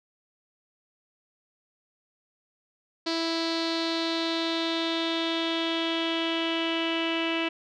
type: tone with low-pass filter sweep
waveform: sawtooth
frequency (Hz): 329.6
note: E4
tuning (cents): 0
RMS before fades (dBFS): -28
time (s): 3.06-7.49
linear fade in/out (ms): 10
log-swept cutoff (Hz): 4500 to 2800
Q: 5.5
effects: none